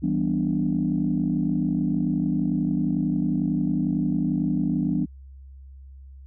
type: chord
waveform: sine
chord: E minor seventh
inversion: none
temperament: equal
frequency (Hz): 164.81 / 196 / 246.9 / 293.7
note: E3 / G3 / B3 / D4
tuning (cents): 0 / 0 / 0 / 0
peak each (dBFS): -26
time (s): 0.02-5.06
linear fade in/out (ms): 20
effects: tanh soft clip ceiling -12 dBFS + added 67 Hz sine -41 dBFS peak until 6.26 s